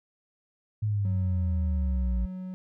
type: linear sweep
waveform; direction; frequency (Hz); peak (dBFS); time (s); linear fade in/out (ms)
sine; down; 108.1 to 55; -24; 0.82-2.26; 10
type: tone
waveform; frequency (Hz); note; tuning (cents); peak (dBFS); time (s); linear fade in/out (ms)
triangle; 185; F#3; 0; -32; 1.05-2.54; 0
effects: none